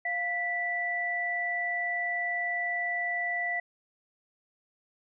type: tone pair together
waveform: sine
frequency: 698.5 / 1970.1 Hz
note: F5 / B6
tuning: 0 / -5 cents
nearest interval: octave + tritone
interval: 1795 cents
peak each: -34 / -29 dBFS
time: 0.05-3.6 s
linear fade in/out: 5 ms
effects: none